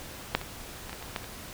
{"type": "clicks", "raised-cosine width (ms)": 0.3, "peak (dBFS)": [-6, -22, -22, -22, -24, -14, -25], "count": 7, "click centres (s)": [0.35, 0.414, 0.895, 0.93, 1.026, 1.162, 1.243], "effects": ["pink hiss -43 dBFS RMS until 1.53 s"]}